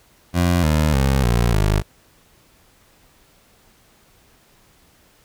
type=tone with pitch steps; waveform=20% pulse; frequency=87.8 / 76.88 / 67.31 / 58.94 / 51.61 Hz; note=F2 / D#2 / C2 / A#1 / G#1; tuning=+10 / -20 / +50 / +20 / -10 cents; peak=-10 dBFS; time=0.33-1.83 s; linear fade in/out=50 ms; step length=300 ms; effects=pink hiss -55 dBFS RMS until 5.24 s